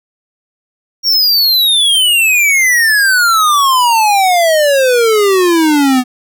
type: exponential sweep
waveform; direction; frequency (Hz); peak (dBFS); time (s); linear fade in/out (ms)
square; down; 5630 to 246.9; -8; 1.03-6.04; 50
effects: none